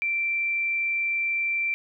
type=tone with frequency modulation; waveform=sine; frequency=2349 Hz; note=D7; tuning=in tune; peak=-23 dBFS; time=0.02-1.74 s; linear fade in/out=0 ms; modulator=32.4 Hz; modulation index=0.24; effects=none